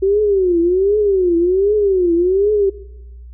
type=tone with vibrato; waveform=sine; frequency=378 Hz; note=F#4; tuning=37 cents sharp; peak=-11 dBFS; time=0.02-2.7 s; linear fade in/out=10 ms; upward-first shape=triangle; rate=1.3 Hz; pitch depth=220 cents each way; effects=noise-tail reverb RT60 1.0 s tail -20 dB re dry + added 60 Hz sine -33 dBFS peak until 3.33 s